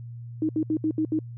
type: tone bursts at uneven times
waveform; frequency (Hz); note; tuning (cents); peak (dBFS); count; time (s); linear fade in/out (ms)
sine; 313.1; D#4; +11; -21; 6; 0.42-0.49 / 0.56-0.63 / 0.7-0.77 / 0.84-0.91 / 0.98-1.05 / 1.12-1.19; 2
effects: added 118 Hz sine -36 dBFS peak until 1.37 s